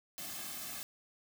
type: noise with comb filter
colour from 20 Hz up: white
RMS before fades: -43 dBFS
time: 0.18-0.83 s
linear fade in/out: 0 ms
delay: 2.1 ms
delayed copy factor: -0.85
effects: none